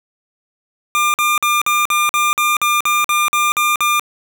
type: tone bursts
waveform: 25% pulse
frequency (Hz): 1200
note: D6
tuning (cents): +37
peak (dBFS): -9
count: 13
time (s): 0.95-3.996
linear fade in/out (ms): 0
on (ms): 190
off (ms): 48
effects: none